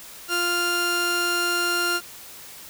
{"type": "tone pair together", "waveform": "sawtooth", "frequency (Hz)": [349.2, 1396.9], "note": ["F4", "F6"], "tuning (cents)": [0, 0], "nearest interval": "2 octaves", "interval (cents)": 2400, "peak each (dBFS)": [-24, -18], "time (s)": [0.28, 2.01], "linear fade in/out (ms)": 50, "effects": ["white hiss -42 dBFS RMS until 2.69 s"]}